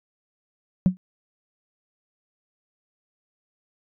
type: tone with exponential decay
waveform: sine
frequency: 183.9 Hz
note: F#3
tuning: 10 cents flat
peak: -8 dBFS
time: 0.86-0.97 s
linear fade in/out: 0 ms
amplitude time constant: 22 ms
effects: tanh soft clip ceiling -10 dBFS